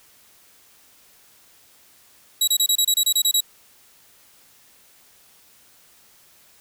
20% pulse tone bursts, 3873 Hz, B7, 35 cents flat, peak -10 dBFS, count 11, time 2.41-3.406 s, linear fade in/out 5 ms, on 66 ms, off 27 ms, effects white hiss -54 dBFS RMS until 6.6 s

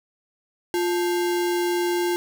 sine tone with sample-and-hold, 350.9 Hz, F4, 8 cents sharp, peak -20 dBFS, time 0.74-2.16 s, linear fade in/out 0 ms, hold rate 1225 Hz, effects none

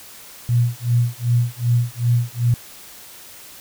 sine tone with tremolo, 120 Hz, B2, 49 cents flat, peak -12 dBFS, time 0.49-2.54 s, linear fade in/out 0 ms, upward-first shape sine, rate 2.6 Hz, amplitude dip 100%, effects white hiss -41 dBFS RMS until 3.6 s

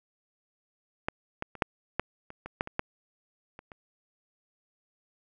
clicks, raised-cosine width 0.5 ms, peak -13 / -17 / -28 / -8 / -11 / -28 / -24 / -12 / -23 / -12 / -29 / -30 dBFS, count 12, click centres 1.085 / 1.424 / 1.553 / 1.622 / 1.996 / 2.304 / 2.46 / 2.609 / 2.674 / 2.794 / 3.591 / 3.718 s, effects none

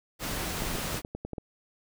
pink noise, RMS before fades -33 dBFS, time 0.19-1.02 s, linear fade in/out 50 ms
clicks, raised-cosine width 2 ms, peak -22 dBFS, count 9, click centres 0.621 / 0.753 / 0.785 / 0.944 / 1.049 / 1.15 / 1.25 / 1.333 / 1.382 s
effects none

